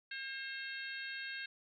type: harmonic tone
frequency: 536 Hz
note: C5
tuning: 42 cents sharp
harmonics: 3 / 4 / 5 / 6 / 7 / 8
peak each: -43 / -50 / -48 / -54 / -52 / -51 dBFS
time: 0.11-1.46 s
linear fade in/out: 5 ms
effects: none